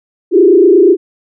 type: tone with frequency modulation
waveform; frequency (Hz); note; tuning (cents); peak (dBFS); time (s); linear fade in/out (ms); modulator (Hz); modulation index
sine; 370; F#4; 0; -3; 0.31-0.97; 50; 28.4; 1.5
effects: none